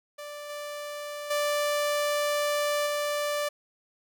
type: tone with level steps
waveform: sawtooth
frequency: 587.3 Hz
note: D5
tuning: in tune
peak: -34 / -31 / -21 / -23 dBFS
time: 0.18-3.49 s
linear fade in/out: 10 ms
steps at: 0.49 / 1.3 / 2.86 s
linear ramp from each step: 10 ms
effects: none